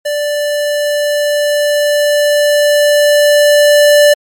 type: tone with level ramp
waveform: square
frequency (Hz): 587.3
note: D5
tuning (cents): 0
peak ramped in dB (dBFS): -14 to -4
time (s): 0.05-4.14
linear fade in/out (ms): 10
effects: MP3 64 kbps